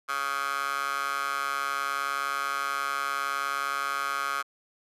15% pulse tone with high-pass filter, 139.3 Hz, C#3, 9 cents sharp, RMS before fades -30 dBFS, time 0.08-4.43 s, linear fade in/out 20 ms, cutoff 1200 Hz, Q 4.3, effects resampled to 32000 Hz

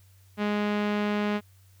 sawtooth tone with low-pass filter, 207.7 Hz, G#3, in tune, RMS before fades -27 dBFS, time 0.37-1.41 s, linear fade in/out 50 ms, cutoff 2800 Hz, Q 1.1, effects added 95 Hz sine -54 dBFS peak until 1.8 s + white hiss -64 dBFS RMS until 1.8 s

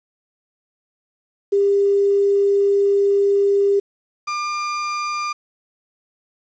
sine / 35% pulse tone pair in turn, 400.1 / 1198.9 Hz, G4 / D6, +35 / +35 cents, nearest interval octave + perfect fifth, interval 1900 cents, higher second, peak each -13 / -20 dBFS, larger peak first, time 1.52-3.8 / 4.27-5.33 s, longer first, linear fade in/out 10 ms, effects resampled to 16000 Hz + 8-bit

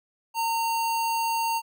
sine tone with sample-and-hold, 915 Hz, A#5, 32 cents flat, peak -23 dBFS, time 0.34-1.62 s, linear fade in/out 50 ms, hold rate 3675 Hz, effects none

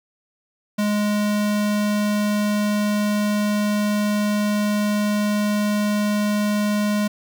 square tone, 208.2 Hz, G#3, 5 cents sharp, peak -19 dBFS, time 0.78-7.08 s, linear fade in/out 10 ms, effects 9-bit

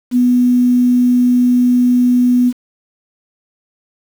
sine tone with quantisation, 246.9 Hz, B3, in tune, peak -8 dBFS, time 0.11-2.53 s, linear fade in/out 50 ms, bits 6, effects none

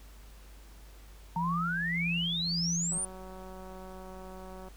sine tone with tremolo, 170 Hz, F3, 46 cents flat, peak -30 dBFS, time 1.36-2.98 s, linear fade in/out 5 ms, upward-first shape sine, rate 1.7 Hz, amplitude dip 45%
sine exponential sweep, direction up, 897 to 9500 Hz, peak -30 dBFS, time 1.36-3.05 s, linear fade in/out 2 ms
click train, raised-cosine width 1 ms, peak -34 dBFS, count 331, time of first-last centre 2.92-4.685 s, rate 187 Hz
effects added 50 Hz sine -49 dBFS peak until 4.76 s + pink hiss -58 dBFS RMS until 4.76 s

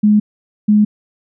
sine tone pair in turn, 210 / 210 Hz, G#3 / G#3, +19 / +19 cents, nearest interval unison, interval 0 cents, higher neither, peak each -7 dBFS, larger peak neither, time 0.03-0.2 / 0.68-0.85 s, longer neither, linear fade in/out 10 ms, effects none

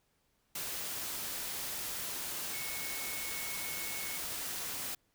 sine tone in noise, 2200 Hz, C#7, 14 cents flat, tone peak -44 dBFS, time 2.53-4.18 s, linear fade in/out 5 ms, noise white, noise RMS -39 dBFS, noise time 0.55-4.95 s, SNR -8 dB, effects pink hiss -75 dBFS RMS until 5.14 s

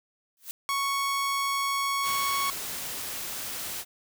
blue noise with exponential growth, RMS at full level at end -33 dBFS, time 0.37-0.51 s, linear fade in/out 0 ms, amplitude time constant 30 ms
sawtooth tone, 1108.7 Hz, C#6, in tune, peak -22 dBFS, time 0.69-2.5 s, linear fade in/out 0 ms
white noise, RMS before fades -35 dBFS, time 2.02-3.85 s, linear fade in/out 50 ms
effects none

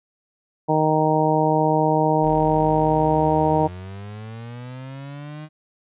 harmonic tone, 155.56 Hz, D#3, in tune, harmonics 1 / 2 / 3 / 4 / 5 / 6, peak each -23 / -23 / -23 / -23 / -23 / -23 dBFS, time 0.68-3.68 s, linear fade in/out 20 ms
35% pulse linear sweep, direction up, 33.53 to 155.56 Hz, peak -31 dBFS, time 2.21-5.49 s, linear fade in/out 50 ms
effects resampled to 8000 Hz

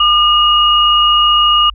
sine tone pair together, 1208.8 / 2875 Hz, D6 / F7, +50 / +50 cents, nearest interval octave + minor third, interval 1500 cents, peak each -10 dBFS, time 0-1.7 s, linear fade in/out 5 ms, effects added 50 Hz sine -29 dBFS peak until 1.74 s

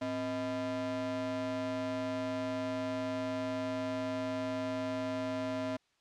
square ring-modulated tone, 185 Hz, F#3, in tune, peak -31 dBFS, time 0.01-5.77 s, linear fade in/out 10 ms, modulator 448 Hz, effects white hiss -73 dBFS RMS until 6 s + low-pass 5000 Hz 12 dB/octave

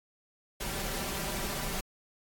pink noise with comb filter, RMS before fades -35 dBFS, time 0.6-1.81 s, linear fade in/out 10 ms, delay 5.1 ms, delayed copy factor +0.6, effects AAC 64 kbps

